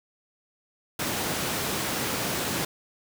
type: high-pass noise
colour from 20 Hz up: pink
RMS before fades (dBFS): -29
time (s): 0.99-2.65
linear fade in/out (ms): 5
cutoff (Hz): 130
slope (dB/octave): 12
effects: none